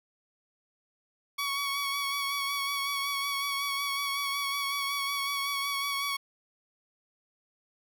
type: tone with vibrato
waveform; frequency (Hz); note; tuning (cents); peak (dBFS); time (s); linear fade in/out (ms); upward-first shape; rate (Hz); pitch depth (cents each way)
15% pulse; 1121; C#6; +19; -23; 1.38-6.17; 10; sine; 5.4; 24
effects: none